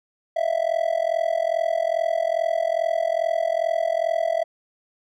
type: tone with amplitude modulation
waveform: triangle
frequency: 660 Hz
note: E5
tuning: 2 cents sharp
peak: -14 dBFS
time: 0.36-4.44 s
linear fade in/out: 10 ms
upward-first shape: sine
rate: 42.4 Hz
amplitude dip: 95%
effects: none